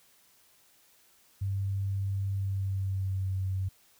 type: tone with pitch glide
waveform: sine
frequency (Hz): 98 to 94.94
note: G2 to F#2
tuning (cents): 0 to +45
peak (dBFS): -28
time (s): 1.41-3.69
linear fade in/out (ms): 10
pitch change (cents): -55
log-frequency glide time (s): 2.33-3.31
effects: white hiss -63 dBFS RMS until 3.99 s